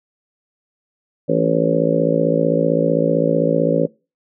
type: harmonic tone with a mistuned harmonic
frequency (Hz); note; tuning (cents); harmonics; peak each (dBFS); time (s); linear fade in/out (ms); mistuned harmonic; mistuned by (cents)
55.6; A1; +19; 3 / 4 / 5 / 6 / 7 / 8 / 9 / 10; -21 / -26 / -21 / -28 / -25 / -24 / -19 / -20; 1.28-3.87; 20; 3; -37
effects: noise-tail reverb RT60 0.3 s tail -23 dB re dry